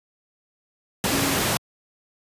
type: tone in noise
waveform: sine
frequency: 276.1 Hz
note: C#4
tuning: 7 cents flat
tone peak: -26 dBFS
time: 1.12-1.35 s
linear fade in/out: 0 ms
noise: pink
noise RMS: -22 dBFS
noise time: 1.04-1.57 s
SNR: -7 dB
effects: high-pass 100 Hz 12 dB/octave + resampled to 32000 Hz